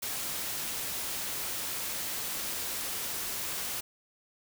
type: noise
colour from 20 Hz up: white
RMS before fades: -35 dBFS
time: 0.02-3.81 s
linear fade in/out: 10 ms
effects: none